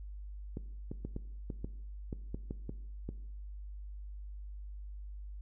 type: clicks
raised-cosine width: 3 ms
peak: -26 dBFS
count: 11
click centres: 0.571 / 0.915 / 1.05 / 1.164 / 1.502 / 1.645 / 2.128 / 2.345 / 2.509 / 2.694 / 3.09 s
effects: noise-tail reverb RT60 0.8 s tail -17 dB re dry + added 50 Hz sine -42 dBFS peak until 5.41 s